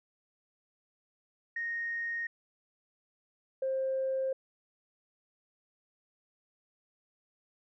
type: tone pair in turn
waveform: sine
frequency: 1859 / 529.4 Hz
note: A#6 / C5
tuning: -5 / +20 cents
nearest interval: octave + minor seventh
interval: 2175 cents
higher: first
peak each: -32 / -28 dBFS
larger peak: second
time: 1.56-2.27 / 3.62-4.33 s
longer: neither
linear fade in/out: 5 ms
effects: tanh soft clip ceiling -24 dBFS